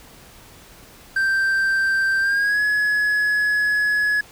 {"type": "tone with pitch glide", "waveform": "triangle", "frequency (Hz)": [1568, 1690.3], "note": ["G6", "G#6"], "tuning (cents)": [0, 30], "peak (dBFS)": -15, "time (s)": [1.16, 4.21], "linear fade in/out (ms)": 5, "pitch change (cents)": 130, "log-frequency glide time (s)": [2.19, 2.62], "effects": ["pink hiss -46 dBFS RMS until 4.31 s"]}